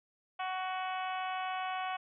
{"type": "harmonic tone with a mistuned harmonic", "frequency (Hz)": 372.7, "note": "F#4", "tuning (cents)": 13, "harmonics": [2, 3, 4, 5, 6, 7, 8, 9], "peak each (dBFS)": [-36, -40, -44, -49, -47, -47, -48, -55], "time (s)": [0.39, 1.97], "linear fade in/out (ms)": 10, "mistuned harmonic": 7, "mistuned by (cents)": -20, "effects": []}